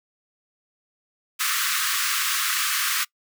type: high-pass noise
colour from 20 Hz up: pink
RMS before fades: -24 dBFS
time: 1.39-3.05 s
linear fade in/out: 20 ms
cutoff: 1100 Hz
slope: 96 dB/octave
effects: noise-tail reverb RT60 0.1 s tail -23 dB re dry